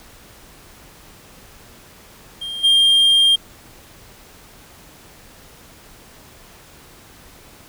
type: tone with level steps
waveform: triangle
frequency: 3203 Hz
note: G7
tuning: 37 cents sharp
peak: -24 / -9 dBFS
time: 2.41-3.36 s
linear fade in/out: 10 ms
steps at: 2.63 s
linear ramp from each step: 20 ms
effects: pink hiss -45 dBFS RMS until 7.68 s